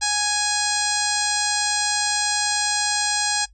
harmonic tone with a mistuned harmonic, 830.6 Hz, G#5, in tune, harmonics 1 / 2 / 3 / 4 / 5 / 6 / 7 / 8 / 9 / 10, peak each -27 / -27 / -33 / -32 / -27 / -27 / -28 / -31 / -28 / -30 dBFS, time 0.01-3.46 s, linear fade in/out 20 ms, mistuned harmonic 7, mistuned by -22 cents, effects noise-tail reverb RT60 0.1 s tail -19 dB re dry + added 50 Hz sine -48 dBFS peak until 3.53 s

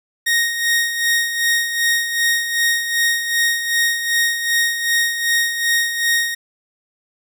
sawtooth tone with tremolo, 1864.7 Hz, A#6, in tune, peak -10 dBFS, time 0.26-6.35 s, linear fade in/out 10 ms, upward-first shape sine, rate 2.6 Hz, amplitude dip 60%, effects none

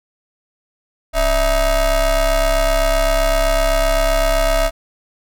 45% pulse ring-modulated tone, 311.1 Hz, D#4, in tune, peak -10 dBFS, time 1.13-4.71 s, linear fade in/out 50 ms, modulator 345 Hz, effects none

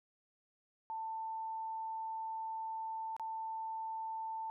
sine tone with dropouts, 890 Hz, A5, 20 cents sharp, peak -38 dBFS, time 0.9-4.5 s, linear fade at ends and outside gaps 0 ms, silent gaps 3.165-3.197 s, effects none

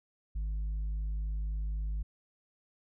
sine tone with tanh clipping, 51.91 Hz, G#1, in tune, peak -32 dBFS, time 0.35-2.03 s, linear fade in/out 10 ms, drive 3 dB, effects none

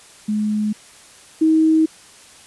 sine tone pair in turn, 211.9 / 317.5 Hz, G#3 / D#4, +35 / +35 cents, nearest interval perfect fifth, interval 700 cents, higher second, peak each -17 / -11 dBFS, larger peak second, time 0.28-0.73 / 1.41-1.86 s, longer neither, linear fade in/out 10 ms, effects white hiss -45 dBFS RMS until 2.46 s + resampled to 24000 Hz

